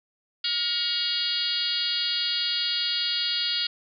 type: harmonic tone with a mistuned harmonic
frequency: 475 Hz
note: A#4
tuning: 33 cents sharp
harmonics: 3 / 4 / 5 / 6 / 7 / 8 / 9 / 10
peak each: -38 / -41 / -40 / -32 / -30 / -32 / -30 / -30 dBFS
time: 0.44-3.67 s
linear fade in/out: 5 ms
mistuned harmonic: 5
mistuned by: -100 cents
effects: none